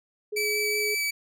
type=tone; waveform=sine; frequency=420.9 Hz; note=G#4; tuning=23 cents sharp; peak=-29 dBFS; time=0.32-0.95 s; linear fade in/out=10 ms
type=tone with vibrato; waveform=sawtooth; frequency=2300 Hz; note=D7; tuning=37 cents flat; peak=-22 dBFS; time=0.36-1.11 s; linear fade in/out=10 ms; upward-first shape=sine; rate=5.4 Hz; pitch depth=8 cents each way
effects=none